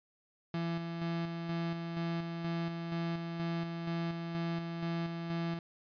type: tone with tremolo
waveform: 35% pulse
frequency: 168 Hz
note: E3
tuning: 33 cents sharp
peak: -31 dBFS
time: 0.54-5.59 s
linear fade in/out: 2 ms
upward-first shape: square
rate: 2.1 Hz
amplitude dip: 40%
effects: resampled to 11025 Hz